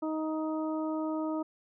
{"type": "harmonic tone", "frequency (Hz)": 313.4, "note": "D#4", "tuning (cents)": 13, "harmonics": [1, 2, 3, 4], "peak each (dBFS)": [-31, -37, -41, -43], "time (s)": [0.02, 1.43], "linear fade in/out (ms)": 10, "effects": []}